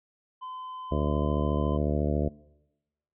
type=tone; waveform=triangle; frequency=1022 Hz; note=C6; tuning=41 cents flat; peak=-34 dBFS; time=0.41-1.78 s; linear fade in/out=20 ms
type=harmonic tone; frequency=74 Hz; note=D2; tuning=14 cents sharp; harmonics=1 / 2 / 3 / 4 / 5 / 6 / 7 / 8 / 9; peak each=-28 / -31 / -33 / -34 / -35 / -36 / -36 / -37 / -38 dBFS; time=0.91-2.29 s; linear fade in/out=10 ms
effects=noise-tail reverb RT60 1.0 s tail -23 dB re dry + resampled to 8000 Hz